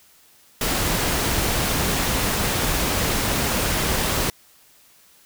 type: noise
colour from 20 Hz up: pink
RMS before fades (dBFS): -22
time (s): 0.61-4.3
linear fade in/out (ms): 2
effects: white hiss -54 dBFS RMS until 5.25 s